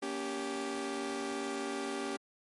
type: chord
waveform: sawtooth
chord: G diminished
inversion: first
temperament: just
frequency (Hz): 235.2 / 282.2 / 392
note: Bb3 / Db4 / G4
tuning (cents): +16 / +31 / 0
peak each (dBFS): -39 / -35 / -34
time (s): 0.02-2.17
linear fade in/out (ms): 10
effects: MP3 48 kbps